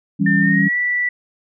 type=chord; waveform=sine; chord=C# diminished; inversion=first; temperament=equal; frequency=164.81 / 196 / 277.2 Hz; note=E3 / G3 / C#4; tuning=0 / 0 / 0 cents; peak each=-19 / -16 / -20 dBFS; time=0.19-0.69 s; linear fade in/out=20 ms
type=tone with pitch glide; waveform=sine; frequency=1800 to 1962.9 Hz; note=A6 to B6; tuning=+39 to -11 cents; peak=-16 dBFS; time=0.26-1.09 s; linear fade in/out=5 ms; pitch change=+150 cents; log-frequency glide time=0.4-0.77 s
effects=none